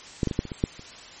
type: clicks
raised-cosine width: 3 ms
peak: -9 / -11 / -15 / -9 / -23 / -19 / -8 / -29 dBFS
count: 8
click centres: 0.232 / 0.273 / 0.312 / 0.391 / 0.453 / 0.518 / 0.639 / 0.794 s
effects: white hiss -44 dBFS RMS until 1.2 s + MP3 32 kbps